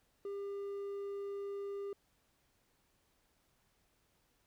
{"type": "tone with hard clipping", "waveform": "sine", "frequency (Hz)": 400, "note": "G4", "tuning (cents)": 35, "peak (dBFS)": -40, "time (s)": [0.25, 1.93], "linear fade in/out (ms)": 2, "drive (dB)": 3, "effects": ["pink hiss -75 dBFS RMS until 4.46 s"]}